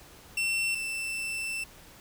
40% pulse tone pair in turn, 2700 / 2667 Hz, E7 / E7, +41 / +20 cents, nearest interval unison, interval 21 cents, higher first, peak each -25 / -30 dBFS, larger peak first, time 0.37-0.75 / 0.75-1.64 s, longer second, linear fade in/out 5 ms, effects pink hiss -52 dBFS RMS until 2 s

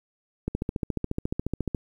click train, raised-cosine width 3 ms, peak -14 dBFS, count 19, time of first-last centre 0.48-1.748 s, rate 14.2 Hz, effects 9-bit

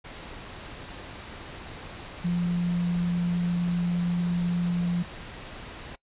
sine tone in noise, 174.61 Hz, F3, in tune, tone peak -23 dBFS, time 2.24-5.03 s, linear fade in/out 10 ms, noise pink, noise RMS -41 dBFS, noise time 0.04-5.96 s, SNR +15 dB, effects noise-tail reverb RT60 0.1 s tail -22 dB re dry + resampled to 8000 Hz

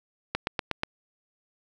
click train, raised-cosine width 0.3 ms, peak -10 dBFS, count 5, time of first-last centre 0.35-0.834 s, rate 8.26 Hz, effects none

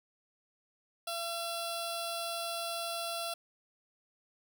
10% pulse tone with notch filter, 678 Hz, E5, 49 cents sharp, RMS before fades -37 dBFS, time 1.07-3.34 s, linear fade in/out 5 ms, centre 2000 Hz, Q 0.97, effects none

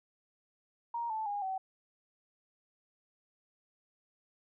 sine tone with pitch steps, 938 / 875.2 / 816.6 / 761.9 Hz, A#5 / A5 / G#5 / G5, +11 / -9 / -29 / -49 cents, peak -33 dBFS, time 0.94-1.58 s, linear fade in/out 5 ms, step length 160 ms, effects none

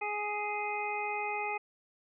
harmonic tone, 416.4 Hz, G#4, 5 cents sharp, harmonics 1 / 2 / 3 / 5 / 6, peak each -40 / -35 / -43 / -40 / -38 dBFS, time 0.01-1.58 s, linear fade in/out 10 ms, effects none

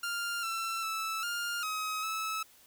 sawtooth tone with pitch steps, 1398 / 1342 / 1315 / 1407 / 1269 / 1301 Hz, F6 / E6 / E6 / F6 / D#6 / E6, +1 / +31 / -5 / +12 / +34 / -23 cents, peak -29 dBFS, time 0.03-2.43 s, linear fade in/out 5 ms, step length 400 ms, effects white hiss -60 dBFS RMS until 2.66 s

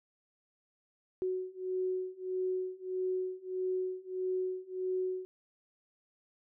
sine beating tone pair, 370 / 371.6 Hz, F#4 / F#4, 0 / +7 cents, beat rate 1.6 Hz, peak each -36 / -35 dBFS, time 1.22-5.25 s, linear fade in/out 0 ms, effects none

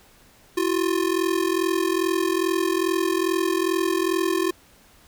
square ring-modulated tone, 354.4 Hz, F4, 25 cents sharp, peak -18 dBFS, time 0.57-4.51 s, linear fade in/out 0 ms, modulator 21.2 Hz, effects pink hiss -54 dBFS RMS until 5.07 s

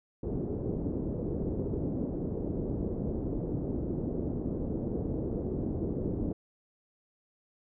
white low-pass noise, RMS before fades -33 dBFS, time 0.23-6.33 s, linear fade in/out 5 ms, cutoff 400 Hz, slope 24 dB/octave, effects none

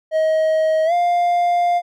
triangle tone with pitch glide, 632 to 701.2 Hz, D#5 to F5, +27 to +7 cents, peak -12 dBFS, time 0.11-1.82 s, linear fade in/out 50 ms, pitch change +180 cents, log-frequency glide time 0.85-0.93 s, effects none

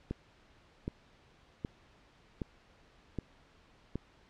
click train, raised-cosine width 3 ms, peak -22 dBFS, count 6, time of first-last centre 0.11-3.956 s, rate 1.3 Hz, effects pink hiss -63 dBFS RMS until 4.29 s + low-pass 4000 Hz 12 dB/octave

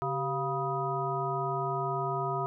harmonic tone with a mistuned harmonic, 139 Hz, C#3, 5 cents sharp, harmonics 1 / 3 / 5 / 7 / 9, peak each -35 / -35 / -35 / -35 / -35 dBFS, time 0.02-2.46 s, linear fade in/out 0 ms, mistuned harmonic 3, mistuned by -120 cents, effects none

